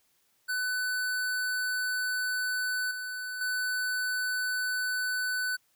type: tone with level steps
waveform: square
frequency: 1500 Hz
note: F#6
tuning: 23 cents sharp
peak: -29 / -35 / -29 dBFS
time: 0.48-5.57 s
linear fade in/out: 20 ms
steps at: 2.91 / 3.41 s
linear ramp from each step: 2 ms
effects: white hiss -70 dBFS RMS until 5.75 s